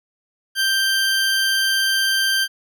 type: tone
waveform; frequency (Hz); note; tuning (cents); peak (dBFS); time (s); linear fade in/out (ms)
20% pulse; 1571; G6; +3; -12; 0.55-2.48; 50
effects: none